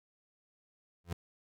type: tone with exponential growth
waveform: 30% pulse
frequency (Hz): 86.1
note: F2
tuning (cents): -24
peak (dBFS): -28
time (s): 1.04-1.13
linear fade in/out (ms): 5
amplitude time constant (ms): 18
effects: none